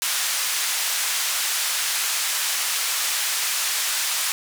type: band-pass noise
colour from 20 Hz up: white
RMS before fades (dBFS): -24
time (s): 0.02-4.32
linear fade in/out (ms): 0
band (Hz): 1100 to 10000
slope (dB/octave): 12
effects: none